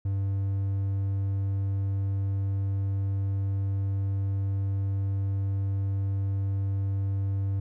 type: tone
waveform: triangle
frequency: 98 Hz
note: G2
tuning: in tune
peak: -23 dBFS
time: 0.05-7.6 s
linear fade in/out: 5 ms
effects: none